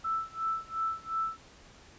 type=tone with tremolo; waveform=sine; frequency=1321 Hz; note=E6; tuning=3 cents sharp; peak=-27 dBFS; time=0.04-1.37 s; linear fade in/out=10 ms; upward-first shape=sine; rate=2.8 Hz; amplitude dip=95%; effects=pink hiss -55 dBFS RMS until 1.98 s + resampled to 16000 Hz